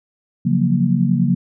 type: chord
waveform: sine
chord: Gb major seventh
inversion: second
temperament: equal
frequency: 138.59 / 174.61 / 185 / 233.1 Hz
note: Db3 / F3 / Gb3 / Bb3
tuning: 0 / 0 / 0 / 0 cents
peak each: -19 dBFS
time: 0.45-1.35 s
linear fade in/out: 10 ms
effects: none